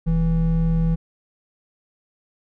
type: tone pair together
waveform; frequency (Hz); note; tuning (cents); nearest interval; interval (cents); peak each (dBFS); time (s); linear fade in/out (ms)
triangle; 41.02 / 164.1; E1 / E3; -8 / -8; 2 octaves; 2400; -19 / -16; 0.06-0.96; 20
effects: none